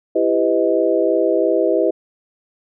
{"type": "tone cluster", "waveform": "sine", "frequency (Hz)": [334, 396.9, 503, 629], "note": ["E4", "G4", "B4", "D#5"], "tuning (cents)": [23, 22, 32, 19], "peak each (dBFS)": -19, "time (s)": [0.15, 1.91], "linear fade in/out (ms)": 10, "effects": []}